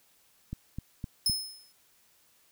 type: click train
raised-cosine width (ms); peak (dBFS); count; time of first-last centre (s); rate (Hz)
5; -23; 4; 0.53-1.297; 3.91
type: tone with exponential decay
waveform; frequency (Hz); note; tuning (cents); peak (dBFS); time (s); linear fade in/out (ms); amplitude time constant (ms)
sawtooth; 5190; E8; -28; -20; 1.26-1.72; 2; 99
effects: white hiss -65 dBFS RMS until 2.51 s